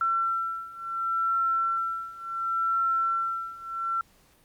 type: beating tone pair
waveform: sine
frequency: 1349 / 1349.7 Hz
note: E6 / E6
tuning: +40 / +40 cents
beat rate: 0.7 Hz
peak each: -29 / -27 dBFS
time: 0.01-4.01 s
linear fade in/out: 2 ms
effects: pink hiss -61 dBFS RMS until 4.44 s + Opus 48 kbps